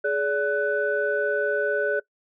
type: tone cluster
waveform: sine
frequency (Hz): 420.5 / 576 / 1494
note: G#4 / D5 / F#6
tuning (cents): +22 / -34 / +16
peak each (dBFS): -25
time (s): 0.04-2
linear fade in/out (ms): 10
effects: noise-tail reverb RT60 0.1 s tail -21 dB re dry + tanh soft clip ceiling -11 dBFS